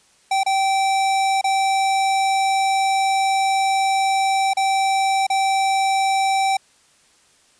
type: tone with dropouts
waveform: square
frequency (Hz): 776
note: G5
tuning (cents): -18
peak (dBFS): -17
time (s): 0.31-6.57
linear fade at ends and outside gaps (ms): 5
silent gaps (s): 0.434-0.462 / 1.413-1.441 / 4.535-4.569 / 5.268-5.3
effects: white hiss -56 dBFS RMS until 7.59 s + resampled to 22050 Hz